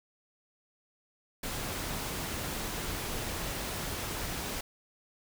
pink noise, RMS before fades -36 dBFS, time 1.43-4.61 s, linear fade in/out 5 ms, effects none

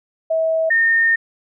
sine tone pair in turn, 646 / 1827.2 Hz, E5 / A#6, -35 / -35 cents, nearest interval octave + tritone, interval 1800 cents, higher second, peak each -15 / -12 dBFS, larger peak second, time 0.3-0.7 / 0.7-1.16 s, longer second, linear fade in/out 10 ms, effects none

